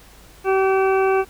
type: harmonic tone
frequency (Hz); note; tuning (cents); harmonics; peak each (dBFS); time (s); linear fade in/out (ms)
383.8; G4; -37; 1 / 2 / 3 / 4 / 6 / 7; -16 / -22 / -26 / -28 / -32 / -33; 0.44-1.25; 50
effects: added 50 Hz sine -48 dBFS peak until 1.29 s + pink hiss -48 dBFS RMS until 1.29 s